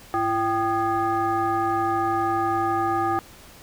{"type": "tone with frequency modulation", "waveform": "sine", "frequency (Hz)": 784, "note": "G5", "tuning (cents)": 0, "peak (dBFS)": -20, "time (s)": [0.14, 3.19], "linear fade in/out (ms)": 0, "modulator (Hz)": 444, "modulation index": 1.2, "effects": ["pink hiss -47 dBFS RMS until 3.62 s"]}